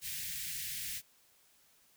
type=band-stop noise; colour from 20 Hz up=white; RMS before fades=-40 dBFS; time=0.01-1.02 s; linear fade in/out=50 ms; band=190 to 1700 Hz; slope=48 dB/octave; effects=white hiss -67 dBFS RMS until 1.96 s